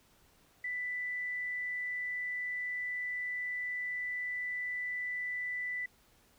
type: tone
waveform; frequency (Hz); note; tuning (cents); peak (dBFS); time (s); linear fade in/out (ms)
sine; 1984; B6; +7; -34; 0.64-5.86; 5
effects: pink hiss -66 dBFS RMS until 6.38 s